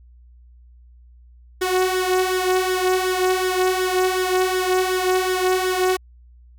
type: tone with flanger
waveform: sawtooth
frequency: 370 Hz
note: F#4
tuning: in tune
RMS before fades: -20 dBFS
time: 1.61-5.97 s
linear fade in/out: 10 ms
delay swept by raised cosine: 0.56 to 2.86 ms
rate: 2.7 Hz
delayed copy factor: +0.6
effects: added 60 Hz sine -45 dBFS peak until 6.58 s